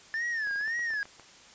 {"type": "tone with vibrato", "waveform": "triangle", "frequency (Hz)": 1760, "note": "A6", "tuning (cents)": 0, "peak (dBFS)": -27, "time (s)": [0.14, 1.03], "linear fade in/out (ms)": 0, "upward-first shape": "sine", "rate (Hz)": 1.9, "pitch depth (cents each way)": 140}
{"type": "clicks", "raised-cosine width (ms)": 0.5, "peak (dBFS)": -34, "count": 10, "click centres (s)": [0.472, 0.511, 0.559, 0.611, 0.678, 0.793, 0.905, 0.937, 1.055, 1.197]}
{"effects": ["white hiss -53 dBFS RMS until 1.54 s", "resampled to 16000 Hz"]}